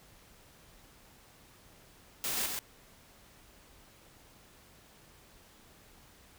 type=noise with echo; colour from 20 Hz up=white; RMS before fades=-34 dBFS; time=2.24-2.46 s; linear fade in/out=0 ms; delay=130 ms; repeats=1; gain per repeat=-3 dB; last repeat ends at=2.59 s; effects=pink hiss -59 dBFS RMS until 6.38 s